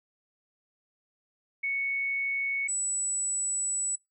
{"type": "tone pair in turn", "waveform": "sine", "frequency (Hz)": [2217, 7900], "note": ["C#7", "B8"], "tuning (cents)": [0, 0], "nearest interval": "octave + minor seventh", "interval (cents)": 2200, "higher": "second", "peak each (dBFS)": -27, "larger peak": "neither", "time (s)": [[1.63, 2.68], [2.68, 3.96]], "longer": "second", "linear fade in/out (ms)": 10, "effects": ["noise-tail reverb RT60 0.2 s tail -26 dB re dry"]}